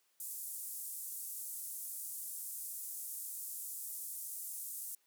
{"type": "band-pass noise", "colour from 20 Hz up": "pink", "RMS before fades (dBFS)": -44, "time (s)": [0.2, 4.95], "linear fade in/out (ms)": 2, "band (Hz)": [8700, 16000], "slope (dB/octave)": 24, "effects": ["white hiss -75 dBFS RMS until 5.06 s", "high-pass 200 Hz 12 dB/octave"]}